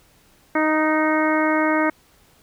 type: harmonic tone with a mistuned harmonic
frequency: 311.1 Hz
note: D#4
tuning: in tune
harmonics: 1 / 2 / 3 / 4 / 5 / 6 / 7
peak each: -20 / -23 / -25 / -26 / -27 / -28 / -28 dBFS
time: 0.55-1.9 s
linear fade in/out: 5 ms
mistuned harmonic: 5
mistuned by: -18 cents
effects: pink hiss -56 dBFS RMS until 2.42 s